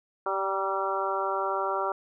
harmonic tone with a mistuned harmonic, 194.3 Hz, G3, 15 cents flat, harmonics 2 / 3 / 4 / 5 / 6 / 7, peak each -33 / -33 / -33 / -33 / -33 / -33 dBFS, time 0.26-1.92 s, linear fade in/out 2 ms, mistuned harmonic 5, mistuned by -29 cents, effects none

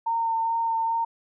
sine tone with vibrato, 912 Hz, A#5, 38 cents flat, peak -22 dBFS, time 0.06-1.05 s, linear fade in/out 10 ms, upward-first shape sine, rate 2.4 Hz, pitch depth 14 cents each way, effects none

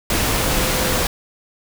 sine tone in noise, 513 Hz, C5, 34 cents flat, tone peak -28 dBFS, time 0.38-1.03 s, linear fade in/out 2 ms, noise pink, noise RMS -19 dBFS, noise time 0.1-1.07 s, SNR -12 dB, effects none

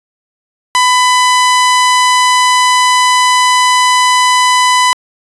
sawtooth tone, 1000 Hz, B5, 21 cents sharp, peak -3 dBFS, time 0.75-4.93 s, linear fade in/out 0 ms, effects resampled to 24000 Hz

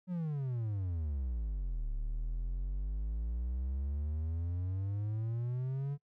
triangle exponential two-way sweep, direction down then up, 186.4 to 35.51 to 144.6 Hz, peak -31 dBFS, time 0.07-5.98 s, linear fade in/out 50 ms, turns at 1.91 s, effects noise-tail reverb RT60 0.1 s tail -25 dB re dry

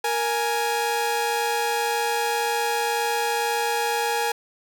sawtooth tone pair together, 467.2 / 832.5 Hz, A#4 / G#5, +4 / +4 cents, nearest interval minor seventh, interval 1000 cents, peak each -22 / -20 dBFS, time 0.04-4.32 s, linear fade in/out 5 ms, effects none

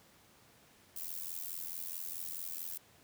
violet noise with amplitude modulation, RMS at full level -38 dBFS, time 0.96-2.78 s, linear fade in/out 5 ms, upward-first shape sine, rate 84.6 Hz, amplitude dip 90%, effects pink hiss -63 dBFS RMS until 3.03 s + high-pass 80 Hz 12 dB/octave

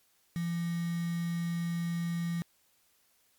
sine tone with quantisation, 170 Hz, F3, 46 cents flat, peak -30 dBFS, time 0.36-2.42 s, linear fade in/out 0 ms, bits 7, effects white hiss -69 dBFS RMS until 3.38 s + MP3 96 kbps

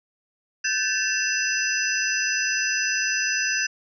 sine tone cluster, 1542 / 1743 / 2692 / 5000 / 5980 Hz, G6 / A6 / E7 / D#8 / F#8, -29 / -17 / +36 / +8 / +17 cents, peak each -28 dBFS, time 0.64-3.67 s, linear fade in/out 10 ms, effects none

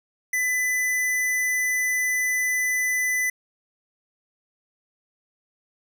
square tone, 2002 Hz, B6, 23 cents sharp, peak -22 dBFS, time 0.33-3.3 s, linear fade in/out 5 ms, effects none

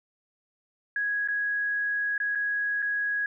sine tone with dropouts, 1661.2 Hz, G#6, in tune, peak -25 dBFS, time 0.96-3.26 s, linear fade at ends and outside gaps 2 ms, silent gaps 1.276-1.285 / 2.179-2.201 / 2.351-2.355 / 2.821-2.825 s, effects none

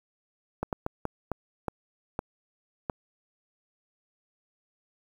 slowing click train, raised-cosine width 1 ms, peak -15 dBFS, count 8, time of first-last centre 0.63-2.898 s, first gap 98 ms, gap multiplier 1.39, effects 8-bit

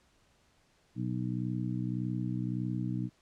harmonic tone, 61.74 Hz, B1, in tune, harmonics 2 / 3 / 4 / 5, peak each -34 / -36 / -39 / -39 dBFS, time 0.95-3.1 s, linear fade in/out 50 ms, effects pink hiss -68 dBFS RMS until 3.21 s + low-pass 8000 Hz 12 dB/octave

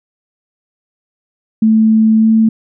sine tone with pitch glide, 220 to 222 Hz, A3 to A3, 0 to +16 cents, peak -6 dBFS, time 1.62-2.49 s, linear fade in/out 5 ms, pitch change +16 cents, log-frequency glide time 2.18-2.28 s, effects none

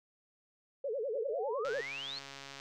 sine tone with vibrato, 493.9 Hz, B4, in tune, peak -33 dBFS, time 0.84-1.81 s, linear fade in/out 5 ms, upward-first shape sine, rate 10 Hz, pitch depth 270 cents each way
sine exponential sweep, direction up, 412.7 to 4435 Hz, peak -39 dBFS, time 1.15-2.19 s, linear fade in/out 5 ms
click train, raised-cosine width 0.2 ms, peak -29 dBFS, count 132, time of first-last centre 1.65-2.599 s, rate 138 Hz
effects none

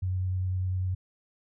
sine tone with vibrato, 92.5 Hz, F#2, in tune, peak -26 dBFS, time 0.02-0.95 s, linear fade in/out 10 ms, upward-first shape square, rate 10 Hz, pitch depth 9 cents each way, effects none

